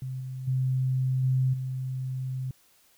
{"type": "tone with level steps", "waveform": "sine", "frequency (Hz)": 130, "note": "C3", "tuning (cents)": -11, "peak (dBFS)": [-31, -33, -23, -21, -29], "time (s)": [0.02, 2.51], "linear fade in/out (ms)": 2, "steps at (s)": [0.2, 0.47, 1.23, 1.53], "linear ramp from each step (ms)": 10, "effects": ["white hiss -62 dBFS RMS until 2.97 s"]}